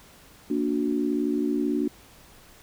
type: chord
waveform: sine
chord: Bb augmented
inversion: none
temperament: just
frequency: 233.1 / 291.4 / 364.2 Hz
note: Bb3 / D4 / F#4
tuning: 0 / -13 / -27 cents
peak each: -28 / -25 / -29 dBFS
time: 0.5-1.88 s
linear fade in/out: 5 ms
effects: pink hiss -52 dBFS RMS until 2.62 s